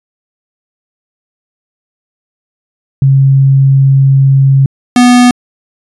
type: tone pair in turn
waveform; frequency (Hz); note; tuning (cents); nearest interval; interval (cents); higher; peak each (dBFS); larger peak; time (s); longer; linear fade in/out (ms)
sine / square; 135.9 / 246; C#3 / B3; -34 / -7; minor seventh; 1027; second; -3; neither; 3.02-4.66 / 4.96-5.31; first; 2
effects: resampled to 24000 Hz